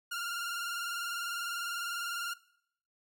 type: tone with vibrato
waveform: sawtooth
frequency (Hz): 1396.9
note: F6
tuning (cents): 0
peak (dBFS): -31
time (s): 0.11-2.34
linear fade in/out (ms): 10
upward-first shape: sine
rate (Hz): 20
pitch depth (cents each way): 50
effects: noise-tail reverb RT60 0.7 s tail -21 dB re dry